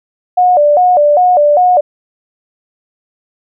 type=tone with vibrato; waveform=sine; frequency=653 Hz; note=E5; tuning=17 cents flat; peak=-5 dBFS; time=0.37-1.81 s; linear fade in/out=10 ms; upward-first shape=square; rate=2.5 Hz; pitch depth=180 cents each way; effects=none